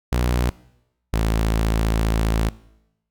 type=tone pair in turn; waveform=sawtooth; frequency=60.8 / 54.93 Hz; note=B1 / A1; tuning=-26 / -2 cents; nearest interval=major second; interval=176 cents; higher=first; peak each=-14 dBFS; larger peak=neither; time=0.12-0.5 / 1.13-2.49 s; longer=second; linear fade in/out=5 ms; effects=noise-tail reverb RT60 0.9 s tail -21 dB re dry